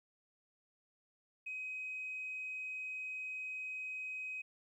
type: tone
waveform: sine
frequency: 2525 Hz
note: D#7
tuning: 25 cents sharp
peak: -39 dBFS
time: 1.46-4.42 s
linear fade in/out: 10 ms
effects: tanh soft clip ceiling -35 dBFS + 13-bit